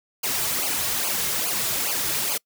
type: noise with flanger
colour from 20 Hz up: white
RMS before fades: -25 dBFS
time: 0.23-2.38 s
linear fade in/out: 10 ms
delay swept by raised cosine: 0.53 to 4.03 ms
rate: 2.4 Hz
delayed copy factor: -0.85
effects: noise-tail reverb RT60 0.1 s tail -26 dB re dry